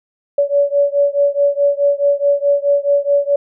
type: beating tone pair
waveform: sine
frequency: 567 / 571.7 Hz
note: C#5 / D5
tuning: +39 / -47 cents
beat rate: 4.7 Hz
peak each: -14 / -15 dBFS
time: 0.38-3.36 s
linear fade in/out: 5 ms
effects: none